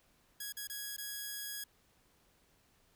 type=tone with dropouts; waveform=5% pulse; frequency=1661.2 Hz; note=G#6; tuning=in tune; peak=-29 dBFS; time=0.4-1.64 s; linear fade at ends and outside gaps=5 ms; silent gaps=0.524-0.568 / 0.673-0.697 / 0.966-0.981 s; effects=pink hiss -70 dBFS RMS until 2.95 s